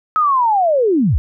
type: linear sweep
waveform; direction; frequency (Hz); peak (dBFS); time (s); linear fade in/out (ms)
sine; down; 1291 to 47.12; -11; 0.16-1.18; 0
effects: none